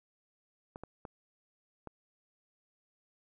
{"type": "clicks", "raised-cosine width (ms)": 1, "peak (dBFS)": -29, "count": 4, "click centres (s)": [0.759, 0.836, 1.052, 1.873], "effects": []}